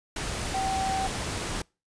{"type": "tone in noise", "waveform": "sine", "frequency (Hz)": 769, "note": "G5", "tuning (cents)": -33, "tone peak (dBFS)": -26, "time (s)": [0.54, 1.07], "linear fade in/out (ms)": 5, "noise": "pink", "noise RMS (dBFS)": -32, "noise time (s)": [0.16, 1.62], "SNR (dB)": 3, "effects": ["noise-tail reverb RT60 0.3 s tail -26 dB re dry", "resampled to 22050 Hz"]}